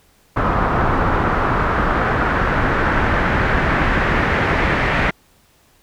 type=noise with low-pass filter sweep; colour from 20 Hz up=pink; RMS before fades=-17 dBFS; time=0.36-5.11 s; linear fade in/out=10 ms; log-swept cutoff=1200 to 2000 Hz; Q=2.1; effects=pink hiss -55 dBFS RMS until 5.82 s